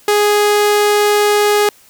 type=tone; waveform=sawtooth; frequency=415.2 Hz; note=G#4; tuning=in tune; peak=-6 dBFS; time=0.08-1.69 s; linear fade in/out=2 ms; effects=white hiss -47 dBFS RMS until 1.89 s